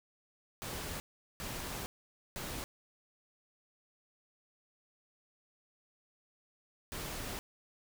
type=noise bursts at uneven times; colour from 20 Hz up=pink; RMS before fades=-41 dBFS; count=4; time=0.62-1 / 1.4-1.86 / 2.36-2.64 / 6.92-7.39 s; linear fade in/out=0 ms; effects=none